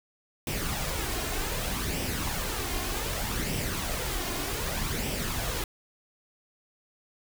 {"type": "noise with flanger", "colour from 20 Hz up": "pink", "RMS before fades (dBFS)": -31, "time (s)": [0.47, 5.64], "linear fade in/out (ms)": 2, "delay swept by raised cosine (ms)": [0.36, 2.86], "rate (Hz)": 0.65, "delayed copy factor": 0.5, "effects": []}